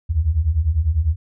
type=beating tone pair; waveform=sine; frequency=72.1 / 82.1 Hz; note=D2 / E2; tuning=-31 / -6 cents; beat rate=10 Hz; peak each=-20 / -17 dBFS; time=0.09-1.16 s; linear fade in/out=20 ms; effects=none